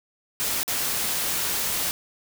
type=noise with dropouts; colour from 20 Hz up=white; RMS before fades=-26 dBFS; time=0.4-1.91 s; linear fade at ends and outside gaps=0 ms; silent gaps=0.631-0.679 s; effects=none